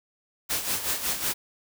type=noise with tremolo; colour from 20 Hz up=white; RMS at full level=-26 dBFS; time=0.49-1.34 s; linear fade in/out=20 ms; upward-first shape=sine; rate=5.4 Hz; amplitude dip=65%; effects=none